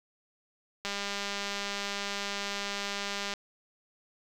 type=click train; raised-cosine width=0.2 ms; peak=-17 dBFS; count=501; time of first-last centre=0.85-3.338 s; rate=201 Hz; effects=8-bit